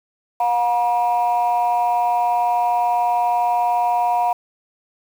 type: tone pair together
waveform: sine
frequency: 717 / 957.1 Hz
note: F5 / A#5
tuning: +45 / +45 cents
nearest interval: perfect fourth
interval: 500 cents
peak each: -16 / -18 dBFS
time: 0.4-4.33 s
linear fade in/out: 5 ms
effects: tanh soft clip ceiling -11 dBFS + 7-bit